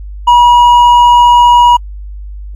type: tone with hard clipping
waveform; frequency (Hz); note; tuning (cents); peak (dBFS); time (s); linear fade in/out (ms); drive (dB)
sine; 965; B5; -40; -3; 0.27-1.77; 10; 4
effects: added 50 Hz sine -22 dBFS peak until 2.55 s + AAC 64 kbps